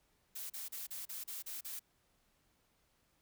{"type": "noise bursts", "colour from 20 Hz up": "blue", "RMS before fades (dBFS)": -44, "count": 8, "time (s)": [0.35, 1.795], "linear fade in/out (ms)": 10, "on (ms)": 150, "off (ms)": 35, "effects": ["pink hiss -75 dBFS RMS until 3.21 s"]}